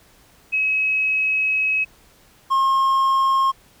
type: tone pair in turn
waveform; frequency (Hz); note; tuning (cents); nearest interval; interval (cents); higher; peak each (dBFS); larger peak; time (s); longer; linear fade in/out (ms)
sine / triangle; 2559 / 1073.4; D#7 / C6; +48 / +44; octave + minor third; 1504; first; -17 / -13; second; 0.52-1.85 / 2.5-3.52; first; 20
effects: pink hiss -53 dBFS RMS until 3.8 s